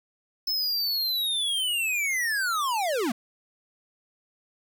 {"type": "linear sweep", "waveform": "square", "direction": "down", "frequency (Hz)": [5274, 207.7], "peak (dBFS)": -25, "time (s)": [0.47, 3.12], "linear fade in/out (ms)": 5, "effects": []}